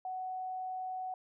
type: tone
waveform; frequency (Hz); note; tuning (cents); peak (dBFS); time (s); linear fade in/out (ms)
sine; 745; F#5; +12; -36; 0.05-1.14; 2
effects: none